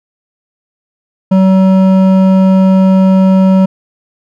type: tone with hard clipping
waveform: triangle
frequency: 189.6 Hz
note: F#3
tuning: 43 cents sharp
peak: -6 dBFS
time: 1.31-3.66 s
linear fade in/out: 10 ms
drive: 14 dB
effects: none